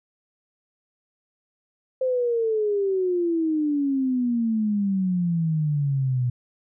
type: exponential sweep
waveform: sine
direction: down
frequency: 523.3 to 121.8 Hz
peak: -20 dBFS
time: 2.01-6.3 s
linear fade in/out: 5 ms
effects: none